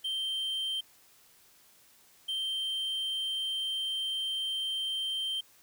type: tone pair in turn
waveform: triangle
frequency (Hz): 3136 / 3136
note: G7 / G7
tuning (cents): 0 / 0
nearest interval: unison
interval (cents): 0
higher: neither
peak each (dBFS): -29 / -29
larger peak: neither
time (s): 0.04-0.81 / 2.28-5.41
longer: second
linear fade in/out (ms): 10
effects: white hiss -61 dBFS RMS until 5.62 s